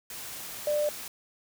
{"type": "tone in noise", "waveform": "sine", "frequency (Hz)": 594, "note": "D5", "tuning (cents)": 20, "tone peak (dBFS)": -24, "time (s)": [0.67, 0.89], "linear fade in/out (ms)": 2, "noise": "white", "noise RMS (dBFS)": -40, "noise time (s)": [0.1, 1.08], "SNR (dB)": 13, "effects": []}